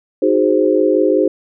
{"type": "chord", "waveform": "sine", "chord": "Ab dominant seventh", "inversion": "second", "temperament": "equal", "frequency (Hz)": [311.1, 370, 415.3, 523.3], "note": ["Eb4", "Gb4", "Ab4", "C5"], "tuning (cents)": [0, 0, 0, 0], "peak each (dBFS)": -16, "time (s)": [0.22, 1.28], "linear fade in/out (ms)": 5, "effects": []}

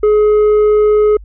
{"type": "tone with tanh clipping", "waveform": "sine", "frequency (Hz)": 422.3, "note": "G#4", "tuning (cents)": 29, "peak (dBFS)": -8, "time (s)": [0.03, 1.17], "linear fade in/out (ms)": 5, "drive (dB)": 5, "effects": ["added 50 Hz sine -31 dBFS peak until 1.24 s"]}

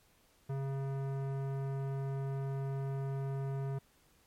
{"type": "tone with tanh clipping", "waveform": "sine", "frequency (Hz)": 136.4, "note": "C#3", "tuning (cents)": -28, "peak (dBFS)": -36, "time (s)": [0.49, 3.79], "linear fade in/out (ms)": 10, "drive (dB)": 17, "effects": ["pink hiss -68 dBFS RMS until 4.26 s", "MP3 64 kbps"]}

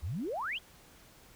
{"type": "exponential sweep", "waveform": "sine", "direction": "up", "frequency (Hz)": [65.41, 3421], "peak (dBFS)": -33, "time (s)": [0.02, 0.59], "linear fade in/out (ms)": 20, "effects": ["pink hiss -58 dBFS RMS until 1.35 s"]}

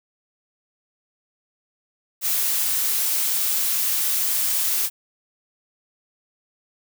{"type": "noise", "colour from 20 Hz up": "blue", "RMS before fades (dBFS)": -22, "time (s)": [2.21, 4.9], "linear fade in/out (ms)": 50, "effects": []}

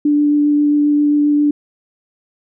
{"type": "tone with vibrato", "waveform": "sine", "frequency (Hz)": 293.7, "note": "D4", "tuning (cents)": 0, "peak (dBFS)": -10, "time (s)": [0.05, 1.51], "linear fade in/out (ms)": 5, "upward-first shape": "sine", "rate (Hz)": 7.5, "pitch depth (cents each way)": 8, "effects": []}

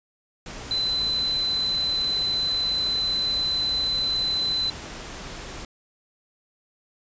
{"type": "tone in noise", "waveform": "sine", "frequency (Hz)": 4033, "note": "B7", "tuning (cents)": 36, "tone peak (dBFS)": -22, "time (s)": [0.71, 4.7], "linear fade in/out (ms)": 2, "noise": "pink", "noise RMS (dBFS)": -37, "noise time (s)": [0.46, 5.65], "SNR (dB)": 12, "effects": ["resampled to 16000 Hz"]}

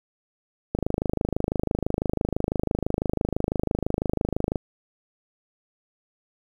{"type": "click train", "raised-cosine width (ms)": 2, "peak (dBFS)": -10, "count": 100, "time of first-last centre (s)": [0.75, 4.558], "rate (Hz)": 26, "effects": ["8-bit"]}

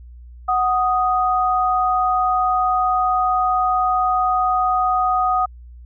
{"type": "tone pair together", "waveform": "sine", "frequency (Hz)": [740, 1244.5], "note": ["F#5", "D#6"], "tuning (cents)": [0, 0], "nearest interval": "major sixth", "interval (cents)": 900, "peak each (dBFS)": [-18, -18], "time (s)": [0.48, 5.46], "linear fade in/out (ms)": 10, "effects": ["added 60 Hz sine -37 dBFS peak until 5.85 s"]}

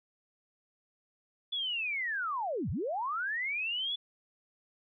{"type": "linear two-way sweep", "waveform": "sine", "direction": "down then up", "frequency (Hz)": [3472, 69.3, 3472], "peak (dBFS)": -31, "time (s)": [1.52, 3.96], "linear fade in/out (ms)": 10, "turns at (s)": 2.7, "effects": []}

